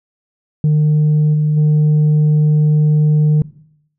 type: tone with level steps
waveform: sine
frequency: 151.7 Hz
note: D#3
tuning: 44 cents flat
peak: -7 / -10 / -6 dBFS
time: 0.64-3.42 s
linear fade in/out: 2 ms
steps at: 1.33 / 1.56 s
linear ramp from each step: 20 ms
effects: noise-tail reverb RT60 0.7 s tail -20 dB re dry + tanh soft clip ceiling -8 dBFS